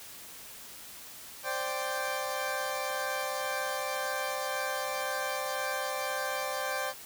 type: chord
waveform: 20% pulse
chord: C suspended second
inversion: none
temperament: equal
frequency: 523.3 / 587.3 / 784 Hz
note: C5 / D5 / G5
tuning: 0 / 0 / 0 cents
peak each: -31 dBFS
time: 1.43-6.94 s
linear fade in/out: 50 ms
effects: white hiss -47 dBFS RMS until 7.05 s